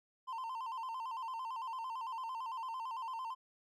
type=tone with vibrato; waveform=triangle; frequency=970 Hz; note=B5; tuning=31 cents flat; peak=-37 dBFS; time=0.27-3.35 s; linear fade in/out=20 ms; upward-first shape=square; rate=8.9 Hz; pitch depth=110 cents each way; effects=none